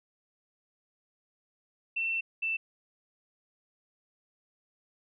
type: tone pair in turn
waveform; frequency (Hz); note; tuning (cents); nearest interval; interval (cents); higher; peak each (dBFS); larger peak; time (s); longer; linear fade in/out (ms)
sine; 2691 / 2663; E7 / E7; +35 / +17; unison; 18; first; -28; neither; 1.96-2.21 / 2.42-2.57; first; 10
effects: none